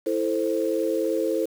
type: chord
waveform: sine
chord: A minor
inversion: second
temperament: equal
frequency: 329.6 / 440 / 523.3 Hz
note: E4 / A4 / C5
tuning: 0 / 0 / 0 cents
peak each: -26 dBFS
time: 0.06-1.46 s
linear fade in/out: 10 ms
effects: 7-bit